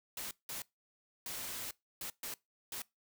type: noise bursts at uneven times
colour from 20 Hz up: white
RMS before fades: -42 dBFS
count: 6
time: 0.17-0.31 / 0.49-0.62 / 1.26-1.71 / 2.01-2.1 / 2.23-2.34 / 2.72-2.82 s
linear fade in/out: 2 ms
effects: noise-tail reverb RT60 0.2 s tail -22 dB re dry